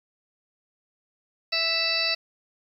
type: harmonic tone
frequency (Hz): 659.3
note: E5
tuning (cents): 0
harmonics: 1 / 2 / 3 / 4 / 6 / 7 / 8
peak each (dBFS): -34 / -38 / -33 / -28 / -29 / -27 / -31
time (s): 1.52-2.15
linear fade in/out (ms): 10
effects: 9-bit